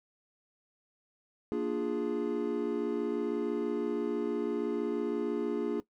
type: chord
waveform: triangle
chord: Bb dominant seventh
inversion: none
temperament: equal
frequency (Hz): 233.1 / 293.7 / 349.2 / 415.3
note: Bb3 / D4 / F4 / Ab4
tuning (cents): 0 / 0 / 0 / 0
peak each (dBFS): -34 / -33 / -33 / -32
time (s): 1.52-5.8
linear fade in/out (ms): 0
effects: noise-tail reverb RT60 0.1 s tail -17 dB re dry